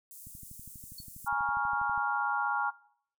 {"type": "high-pass noise", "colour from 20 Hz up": "pink", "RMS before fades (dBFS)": -49, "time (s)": [0.11, 1.28], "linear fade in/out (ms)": 0, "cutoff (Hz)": 8200, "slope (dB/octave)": 24}
{"type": "click train", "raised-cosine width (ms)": 5, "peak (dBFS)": -38, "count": 22, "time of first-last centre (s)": [0.27, 1.977], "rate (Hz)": 12.3}
{"type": "tone with exponential decay", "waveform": "triangle", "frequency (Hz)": 4400, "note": "C#8", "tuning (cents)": -14, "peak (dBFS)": -39, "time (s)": [0.98, 1.07], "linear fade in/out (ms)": 5, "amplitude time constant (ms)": 19}
{"type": "chord", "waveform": "sine", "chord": "Bb minor seventh", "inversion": "third", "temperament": "equal with one note detuned", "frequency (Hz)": [830.6, 946.4, 1108.7, 1396.9], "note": ["Ab5", "Bb5", "Db6", "F6"], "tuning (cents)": [0, 26, 0, 0], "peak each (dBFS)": [-32, -34, -35, -32], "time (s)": [1.26, 2.71], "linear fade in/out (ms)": 20}
{"effects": ["noise-tail reverb RT60 0.6 s tail -20 dB re dry"]}